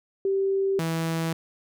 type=tone pair in turn; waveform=sine / sawtooth; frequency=389.3 / 163.68 Hz; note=G4 / E3; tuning=-12 / -12 cents; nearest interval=octave + minor third; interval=1500 cents; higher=first; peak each=-21 dBFS; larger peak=neither; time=0.25-0.79 / 0.79-1.33 s; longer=neither; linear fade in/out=2 ms; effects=none